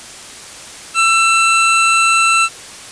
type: tone pair together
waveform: square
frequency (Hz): 1337.5 / 2675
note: E6 / E7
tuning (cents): +25 / +25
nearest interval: octave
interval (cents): 1200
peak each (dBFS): -13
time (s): 0.94-2.49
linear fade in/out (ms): 50
effects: white hiss -33 dBFS RMS until 2.91 s + resampled to 22050 Hz